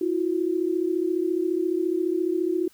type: tone pair together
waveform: sine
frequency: 328.8 / 363.3 Hz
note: E4 / F#4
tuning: -4 / -32 cents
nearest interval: major second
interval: 172 cents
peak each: -25 / -24 dBFS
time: 0.01-2.68 s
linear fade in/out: 5 ms
effects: white hiss -58 dBFS RMS until 2.73 s